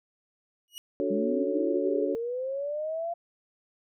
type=tone with exponential growth; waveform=sawtooth; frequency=2900 Hz; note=F#7; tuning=35 cents flat; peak=-32 dBFS; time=0.68-0.78 s; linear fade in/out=0 ms; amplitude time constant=20 ms
type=chord; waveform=sine; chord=D major seventh; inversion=none; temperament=equal with one note detuned; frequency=291 / 370 / 440 / 554.4 Hz; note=D4 / F#4 / A4 / C#5; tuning=-16 / 0 / 0 / 0 cents; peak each=-31 dBFS; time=1-2.15 s; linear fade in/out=0 ms
type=linear sweep; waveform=sine; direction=up; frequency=196 to 691 Hz; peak=-29 dBFS; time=1.1-3.14 s; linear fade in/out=10 ms
effects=none